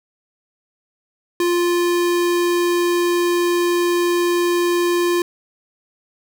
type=tone; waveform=square; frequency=349.2 Hz; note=F4; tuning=in tune; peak=-16 dBFS; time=1.4-5.22 s; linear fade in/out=2 ms; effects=none